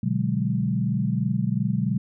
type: chord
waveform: sine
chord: G# half-diminished seventh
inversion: first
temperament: equal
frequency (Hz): 123.47 / 146.83 / 185 / 207.7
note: B2 / D3 / F#3 / G#3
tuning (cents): 0 / 0 / 0 / 0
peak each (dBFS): -26 / -28 / -26 / -27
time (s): 0.03-1.98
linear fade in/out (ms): 5
effects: none